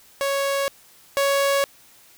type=tone pair in turn; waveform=sawtooth; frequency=554.4 / 556.6 Hz; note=C#5 / C#5; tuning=0 / +7 cents; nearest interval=unison; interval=7 cents; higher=second; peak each=-17 / -14 dBFS; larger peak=second; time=0.21-0.68 / 1.17-1.64 s; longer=neither; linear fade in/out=0 ms; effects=white hiss -52 dBFS RMS until 2.17 s